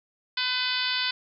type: harmonic tone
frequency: 504 Hz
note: B4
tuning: 35 cents sharp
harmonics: 2 / 3 / 4 / 5 / 6 / 7 / 8 / 9 / 10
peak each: -37 / -32 / -35 / -34 / -33 / -31 / -34 / -32 / -37 dBFS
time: 0.37-1.11 s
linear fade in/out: 5 ms
effects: none